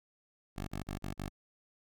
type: tone bursts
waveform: 10% pulse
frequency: 49 Hz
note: G1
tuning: in tune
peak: -29 dBFS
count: 5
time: 0.56-1.296 s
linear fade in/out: 20 ms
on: 120 ms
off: 34 ms
effects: none